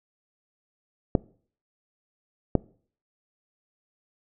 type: clicks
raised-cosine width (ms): 2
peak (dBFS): -5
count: 2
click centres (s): 1.152 / 2.553
effects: noise-tail reverb RT60 0.5 s tail -23 dB re dry